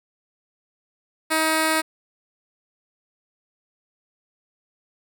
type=tone with notch filter; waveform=5% pulse; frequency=316.9 Hz; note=D#4; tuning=32 cents sharp; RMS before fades=-21 dBFS; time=1.3-1.82 s; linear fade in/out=20 ms; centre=3100 Hz; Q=2; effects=none